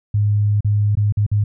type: tone with dropouts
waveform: sine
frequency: 103.83 Hz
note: G#2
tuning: in tune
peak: -13 dBFS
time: 0.14-1.44 s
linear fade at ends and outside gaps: 5 ms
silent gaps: 0.607-0.646 / 0.953-0.971 / 1.124-1.171 / 1.265-1.315 s
effects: none